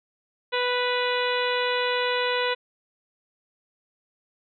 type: harmonic tone with a mistuned harmonic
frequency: 493.9 Hz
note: B4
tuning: in tune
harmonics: 1 / 2 / 3 / 4 / 5 / 6 / 7 / 8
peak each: -26 / -29 / -31 / -32 / -33 / -34 / -34 / -35 dBFS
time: 0.52-2.55 s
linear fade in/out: 20 ms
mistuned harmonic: 6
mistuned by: -18 cents
effects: none